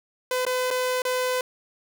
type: tone with dropouts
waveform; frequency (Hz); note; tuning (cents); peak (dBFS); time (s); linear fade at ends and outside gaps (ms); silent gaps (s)
sawtooth; 506; B4; +42; -19; 0.31-1.41; 2; 0.452-0.465 / 0.705-0.71 / 1.02-1.051
effects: none